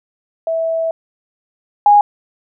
sine tone pair in turn, 654 / 824 Hz, E5 / G#5, -14 / -14 cents, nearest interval major third, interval 400 cents, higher second, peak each -15 / -5 dBFS, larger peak second, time 0.47-0.91 / 1.86-2.01 s, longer first, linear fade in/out 2 ms, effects none

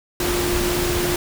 sine tone in noise, 353 Hz, F4, 19 cents sharp, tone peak -22 dBFS, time 0.2-1.16 s, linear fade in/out 2 ms, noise pink, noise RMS -23 dBFS, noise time 0.2-1.16 s, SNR -2 dB, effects none

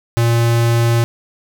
square tone, 117 Hz, A#2, 7 cents sharp, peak -12 dBFS, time 0.17-1.04 s, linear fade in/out 0 ms, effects none

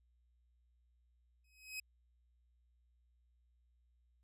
sawtooth tone with exponential growth, 2537 Hz, D#7, 33 cents sharp, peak -36 dBFS, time 1.44-1.8 s, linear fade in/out 5 ms, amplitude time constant 77 ms, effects added 60 Hz sine -70 dBFS peak until 4.23 s + resampled to 32000 Hz

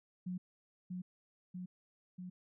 sine tone with echo, 181.4 Hz, F#3, 34 cents flat, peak -37 dBFS, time 0.26-0.38 s, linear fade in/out 10 ms, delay 640 ms, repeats 3, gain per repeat -2 dB, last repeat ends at 2.3 s, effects none

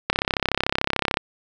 click train, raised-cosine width 0.3 ms, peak -3 dBFS, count 37, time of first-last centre 0.1-1.171 s, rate 33.6 Hz, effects none

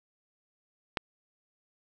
click, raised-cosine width 0.3 ms, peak -12 dBFS, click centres 0.972 s, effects none

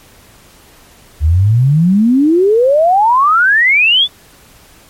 sine exponential sweep, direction up, 72 to 3544 Hz, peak -6 dBFS, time 1.2-4.08 s, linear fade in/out 50 ms, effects pink hiss -43 dBFS RMS until 4.89 s + MP3 64 kbps

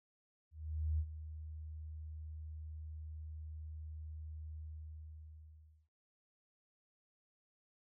sine tone with ADSR envelope, 77.78 Hz, D#2, in tune, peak -31 dBFS, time 0.51-5.89 s, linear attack 480 ms, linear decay 61 ms, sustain -13 dB, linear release 1300 ms, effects none

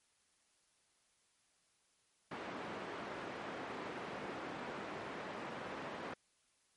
pink band-pass noise, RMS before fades -45 dBFS, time 2.31-6.14 s, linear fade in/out 5 ms, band 250 to 1900 Hz, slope 12 dB/octave, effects white hiss -75 dBFS RMS until 6.76 s + MP3 48 kbps

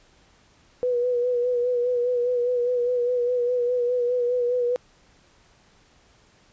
sine tone with vibrato, 490 Hz, B4, 14 cents flat, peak -20 dBFS, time 0.83-4.76 s, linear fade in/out 0 ms, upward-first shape sine, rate 4.9 Hz, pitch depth 36 cents each way, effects pink hiss -58 dBFS RMS until 6.52 s + resampled to 16000 Hz

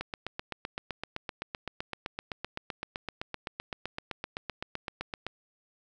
click train, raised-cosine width 0.3 ms, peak -18 dBFS, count 42, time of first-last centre 0.01-5.266 s, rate 7.8 Hz, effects none

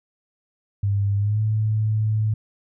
sine tone with pitch glide, 100.4 to 108.23 Hz, G2 to A2, +42 to -28 cents, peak -18 dBFS, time 0.83-2.34 s, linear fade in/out 5 ms, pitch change +130 cents, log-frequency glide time 1.17-1.41 s, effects none

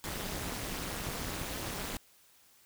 pink noise with amplitude modulation, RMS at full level -34 dBFS, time 0.04-1.97 s, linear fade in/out 0 ms, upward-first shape sine, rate 214 Hz, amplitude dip 95%, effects white hiss -63 dBFS RMS until 2.65 s

